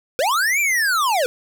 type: linear two-way sweep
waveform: square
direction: up then down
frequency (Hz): 466.2 to 2402 to 466.2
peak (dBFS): -17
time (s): 0.19-1.26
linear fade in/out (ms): 0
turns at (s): 0.6
effects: none